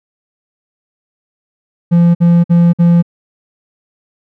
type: tone bursts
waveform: triangle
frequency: 171.5 Hz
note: F3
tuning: 31 cents flat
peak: -3 dBFS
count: 4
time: 1.91-3.026 s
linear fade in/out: 20 ms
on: 240 ms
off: 52 ms
effects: none